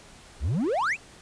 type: exponential sweep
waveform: triangle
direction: up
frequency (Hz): 55.9 to 2800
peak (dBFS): -21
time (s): 0.4-0.97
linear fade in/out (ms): 50
effects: pink hiss -50 dBFS RMS until 1.21 s + resampled to 22050 Hz